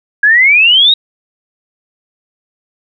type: exponential sweep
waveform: sine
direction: up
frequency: 1629 to 3842 Hz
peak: -4 dBFS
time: 0.23-0.94 s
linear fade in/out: 5 ms
effects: none